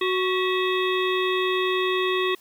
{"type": "harmonic tone with a mistuned harmonic", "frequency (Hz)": 370, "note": "F#4", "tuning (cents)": 0, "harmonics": [1, 3, 5, 7, 9, 10], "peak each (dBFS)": [-23, -28, -30, -31, -33, -33], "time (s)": [0.01, 2.35], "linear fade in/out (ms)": 5, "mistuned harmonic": 5, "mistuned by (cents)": 77, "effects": ["white hiss -55 dBFS RMS until 2.4 s"]}